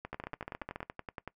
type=two click trains; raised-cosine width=0.5 ms; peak=-24 / -23 dBFS; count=14 / 11; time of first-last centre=0.05-1.276 / 0.13-0.829 s; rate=10.6 / 14.3 Hz; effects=noise-tail reverb RT60 0.1 s tail -21 dB re dry